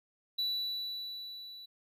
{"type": "tone with level ramp", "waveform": "triangle", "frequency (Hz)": 3950, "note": "B7", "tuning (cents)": 0, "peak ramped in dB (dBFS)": [-28, -45], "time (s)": [0.38, 1.66], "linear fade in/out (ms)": 10, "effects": []}